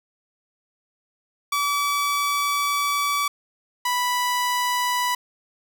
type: tone pair in turn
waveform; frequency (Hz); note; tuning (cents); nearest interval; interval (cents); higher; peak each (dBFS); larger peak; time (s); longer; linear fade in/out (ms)
sawtooth; 1148 / 986.7; D6 / B5; -40 / -2; minor third; 262; first; -17; neither; 1.52-3.28 / 3.85-5.15; first; 5
effects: none